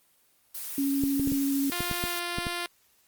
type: noise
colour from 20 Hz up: blue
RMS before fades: -36 dBFS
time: 0.54-2.2 s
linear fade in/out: 10 ms
type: tone with vibrato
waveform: sine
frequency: 277.2 Hz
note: C#4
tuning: in tune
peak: -24 dBFS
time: 0.78-1.7 s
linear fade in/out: 2 ms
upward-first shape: sine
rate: 13 Hz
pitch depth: 9 cents each way
type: clicks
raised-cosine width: 3 ms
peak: -19 dBFS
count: 9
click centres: 1.037 / 1.197 / 1.274 / 1.32 / 1.806 / 1.913 / 2.039 / 2.385 / 2.468 s
type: tone with pitch glide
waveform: 5% pulse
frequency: 350.8 to 348.6 Hz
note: F4 to F4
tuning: +8 to -3 cents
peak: -19 dBFS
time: 1.72-2.66 s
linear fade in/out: 0 ms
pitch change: -11 cents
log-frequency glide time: 2.06-2.16 s
effects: white hiss -65 dBFS RMS until 3.07 s + Opus 24 kbps